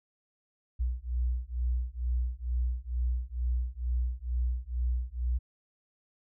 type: beating tone pair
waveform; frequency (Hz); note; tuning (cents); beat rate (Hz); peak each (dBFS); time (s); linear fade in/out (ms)
sine; 60 / 62.2; B1 / B1; -49 / +13; 2.2; -31; 0.79-5.39; 20
effects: none